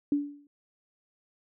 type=tone with exponential decay; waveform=sine; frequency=288.4 Hz; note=D4; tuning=31 cents flat; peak=-20 dBFS; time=0.12-0.47 s; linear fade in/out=2 ms; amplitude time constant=76 ms; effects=none